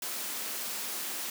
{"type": "high-pass noise", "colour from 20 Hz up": "white", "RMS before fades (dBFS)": -36, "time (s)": [0.02, 1.3], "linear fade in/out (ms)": 2, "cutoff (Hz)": 180, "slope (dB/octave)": 96, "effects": []}